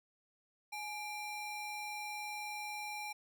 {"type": "ring-modulated tone", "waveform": "square", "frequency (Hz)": 1600, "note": "G6", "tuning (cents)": 35, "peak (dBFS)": -38, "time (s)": [0.72, 3.13], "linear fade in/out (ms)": 10, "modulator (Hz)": 761, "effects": []}